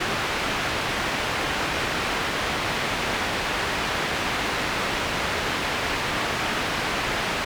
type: low-pass noise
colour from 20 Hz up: white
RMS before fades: -26 dBFS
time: 0-7.45 s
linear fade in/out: 10 ms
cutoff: 2400 Hz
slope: 12 dB/octave
effects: none